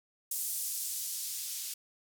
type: noise with band-pass filter sweep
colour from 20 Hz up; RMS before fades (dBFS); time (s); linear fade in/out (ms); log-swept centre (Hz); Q
violet; -37; 0.31-1.74; 5; 8400 to 4200; 0.84
effects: none